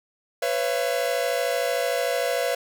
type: tone cluster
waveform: 45% pulse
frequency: 497.7 / 551 / 677 Hz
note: B4 / C#5 / E5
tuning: +13 / -11 / +46 cents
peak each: -27 dBFS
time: 0.42-2.55 s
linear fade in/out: 5 ms
effects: none